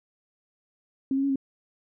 sine tone with pitch steps, 268.4 / 272.6 / 278 / 269.9 Hz, C4 / C#4 / C#4 / C#4, +44 / -29 / +5 / -46 cents, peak -22 dBFS, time 1.11-1.358 s, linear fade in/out 2 ms, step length 62 ms, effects none

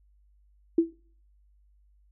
sine tone with exponential decay, 332.2 Hz, E4, 13 cents sharp, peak -14 dBFS, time 0.78-0.93 s, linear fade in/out 5 ms, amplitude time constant 31 ms, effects noise-tail reverb RT60 0.5 s tail -24 dB re dry + added 50 Hz sine -59 dBFS peak until 2.11 s

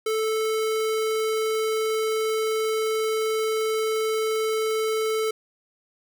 square tone, 438.6 Hz, A4, 6 cents flat, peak -23 dBFS, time 0.06-5.31 s, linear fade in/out 5 ms, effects none

